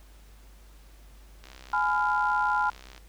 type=click train; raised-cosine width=0.2 ms; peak=-29 dBFS; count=101; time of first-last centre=1.44-2.978 s; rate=65 Hz
type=chord; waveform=sine; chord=F diminished; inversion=first; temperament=just; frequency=838.1 / 1005.8 / 1396.9 Hz; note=Ab5 / Cb6 / F6; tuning=+16 / +31 / 0 cents; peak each=-27 dBFS; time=1.73-2.7 s; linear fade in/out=5 ms
effects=added 50 Hz sine -49 dBFS peak until 3.08 s + pink hiss -59 dBFS RMS until 3.08 s